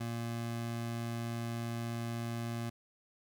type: tone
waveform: 25% pulse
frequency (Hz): 116.7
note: A#2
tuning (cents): +2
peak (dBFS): -32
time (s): 0-2.7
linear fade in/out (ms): 10
effects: none